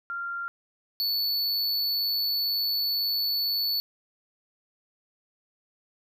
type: tone pair in turn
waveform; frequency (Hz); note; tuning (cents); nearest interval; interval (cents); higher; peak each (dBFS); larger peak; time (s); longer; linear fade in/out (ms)
sine / square; 1388 / 4449; F6 / C#8; -11 / +5; octave + minor sixth; 2016; second; -30 / -25; second; 0.1-0.48 / 1-3.8; second; 0
effects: none